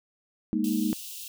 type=chord; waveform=sine; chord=Ab suspended second; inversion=none; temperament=equal with one note detuned; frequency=206 / 233.1 / 311.1 Hz; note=Ab3 / Bb3 / Eb4; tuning=-14 / 0 / 0 cents; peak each=-28 dBFS; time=0.53-0.93 s; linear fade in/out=0 ms
type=high-pass noise; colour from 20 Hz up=white; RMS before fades=-40 dBFS; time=0.64-1.28 s; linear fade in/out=2 ms; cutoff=2600 Hz; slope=96 dB/octave
effects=none